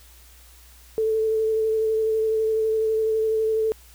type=tone with vibrato; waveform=sine; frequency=440 Hz; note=A4; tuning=in tune; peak=-19 dBFS; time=0.98-3.72 s; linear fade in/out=0 ms; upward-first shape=sine; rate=12 Hz; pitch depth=16 cents each way; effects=added 60 Hz sine -49 dBFS peak until 3.94 s + white hiss -52 dBFS RMS until 3.94 s